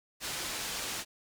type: low-pass noise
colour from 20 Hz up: white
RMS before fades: -37 dBFS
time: 0.2-1.05 s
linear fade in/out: 50 ms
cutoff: 7600 Hz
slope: 12 dB/octave
effects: none